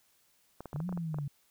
clicks, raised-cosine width 1 ms, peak -28 dBFS, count 10, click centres 0.606 / 0.657 / 0.731 / 0.761 / 0.803 / 0.892 / 0.926 / 0.975 / 1.144 / 1.186 s
sine exponential two-way sweep, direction up then down, 138.59 to 185 to 138.59 Hz, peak -33 dBFS, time 0.74-1.28 s, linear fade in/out 5 ms, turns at 0.88 s
effects white hiss -69 dBFS RMS until 1.5 s

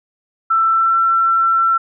sine tone with pitch glide, 1333 to 1346.9 Hz, E6 to E6, +19 to +37 cents, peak -11 dBFS, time 0.5-1.78 s, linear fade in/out 10 ms, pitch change +18 cents, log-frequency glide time 0.71-0.95 s, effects none

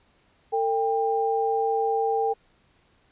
sine tone pair together, 450.7 / 795 Hz, A4 / G5, +42 / +24 cents, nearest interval minor seventh, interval 982 cents, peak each -24 dBFS, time 0.52-2.34 s, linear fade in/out 20 ms, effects pink hiss -63 dBFS RMS until 3.11 s + resampled to 8000 Hz

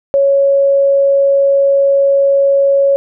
sine tone, 554.4 Hz, C#5, in tune, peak -7 dBFS, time 0.14-2.96 s, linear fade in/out 0 ms, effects none

